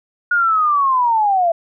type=linear sweep; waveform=sine; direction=down; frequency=1448 to 657 Hz; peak=-12 dBFS; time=0.31-1.52 s; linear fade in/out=5 ms; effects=none